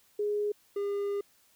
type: tone pair in turn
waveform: sine / triangle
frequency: 415.2 / 403.8 Hz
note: G#4 / G#4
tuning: 0 / -49 cents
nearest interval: unison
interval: 49 cents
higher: first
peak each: -27 dBFS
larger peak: neither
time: 0.19-0.52 / 0.76-1.21 s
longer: second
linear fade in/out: 5 ms
effects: white hiss -65 dBFS RMS until 1.55 s